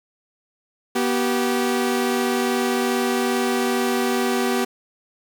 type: tone pair together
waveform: sawtooth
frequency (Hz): 243 / 385.7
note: B3 / G4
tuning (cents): -28 / -28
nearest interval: minor sixth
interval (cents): 800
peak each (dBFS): -18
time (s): 0.95-4.65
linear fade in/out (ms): 10
effects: 7-bit

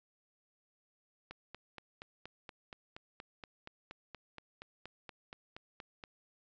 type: click train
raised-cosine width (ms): 0.3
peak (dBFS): -30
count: 21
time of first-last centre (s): 1.31-6.038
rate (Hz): 4.23
effects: resampled to 16000 Hz

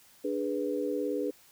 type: chord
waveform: sine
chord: G# diminished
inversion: second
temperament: equal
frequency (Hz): 293.7 / 415.3 / 493.9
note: D4 / G#4 / B4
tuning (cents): 0 / 0 / 0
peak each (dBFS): -33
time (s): 0.24-1.31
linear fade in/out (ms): 10
effects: white hiss -59 dBFS RMS until 1.51 s

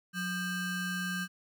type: ring-modulated tone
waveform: square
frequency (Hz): 700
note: F5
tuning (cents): +4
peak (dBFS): -30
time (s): 0.13-1.28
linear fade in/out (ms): 50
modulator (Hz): 882
effects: none

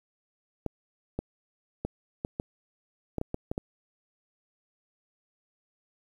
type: clicks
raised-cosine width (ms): 2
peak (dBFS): -17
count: 10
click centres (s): 0.663 / 1.19 / 1.85 / 2.249 / 2.399 / 3.183 / 3.214 / 3.344 / 3.515 / 3.579
effects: 9-bit

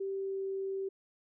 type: tone with pitch glide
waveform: sine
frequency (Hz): 389.5 to 387.3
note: G4 to G4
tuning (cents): -11 to -21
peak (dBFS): -33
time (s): 0-0.89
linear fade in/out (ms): 10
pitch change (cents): -10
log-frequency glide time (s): 0.11-0.44
effects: none

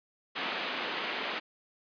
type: band-pass noise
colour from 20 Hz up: white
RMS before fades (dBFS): -35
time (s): 0.35-1.4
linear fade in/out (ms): 20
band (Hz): 220 to 3300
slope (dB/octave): 24
effects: resampled to 11025 Hz

